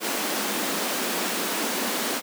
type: high-pass noise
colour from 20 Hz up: pink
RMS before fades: -27 dBFS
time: 0-2.22 s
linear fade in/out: 50 ms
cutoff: 200 Hz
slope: 48 dB/octave
effects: none